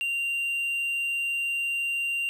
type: tone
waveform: triangle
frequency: 2773 Hz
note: F7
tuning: 13 cents flat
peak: -24 dBFS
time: 0.01-2.29 s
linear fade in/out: 0 ms
effects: none